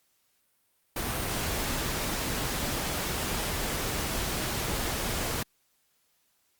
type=noise; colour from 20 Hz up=pink; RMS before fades=-31 dBFS; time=0.96-5.43 s; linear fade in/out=5 ms; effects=white hiss -71 dBFS RMS until 6.59 s + Opus 48 kbps